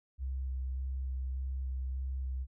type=tone with vibrato; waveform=sine; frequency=65.3 Hz; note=C2; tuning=3 cents flat; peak=-33 dBFS; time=0.18-2.47 s; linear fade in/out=50 ms; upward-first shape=square; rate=1.7 Hz; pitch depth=12 cents each way; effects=none